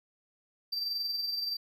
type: tone with amplitude modulation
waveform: triangle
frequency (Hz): 4683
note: D8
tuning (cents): -6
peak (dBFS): -28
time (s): 0.72-1.57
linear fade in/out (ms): 10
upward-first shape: sine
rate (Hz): 21.4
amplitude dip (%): 45
effects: none